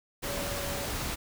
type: tone in noise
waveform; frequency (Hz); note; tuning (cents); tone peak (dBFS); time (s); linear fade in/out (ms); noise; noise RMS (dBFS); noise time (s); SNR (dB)
sine; 568; C#5; +42; -38; 0.24-0.86; 20; pink; -34; 0.22-1.16; -7
effects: none